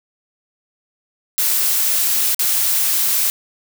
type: noise with dropouts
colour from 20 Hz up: blue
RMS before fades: -17 dBFS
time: 1.38-3.3 s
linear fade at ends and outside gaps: 0 ms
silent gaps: 2.346-2.393 s
effects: none